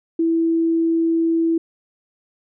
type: tone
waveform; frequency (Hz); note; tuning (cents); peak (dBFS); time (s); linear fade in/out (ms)
sine; 329.6; E4; 0; -15; 0.19-1.58; 5
effects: none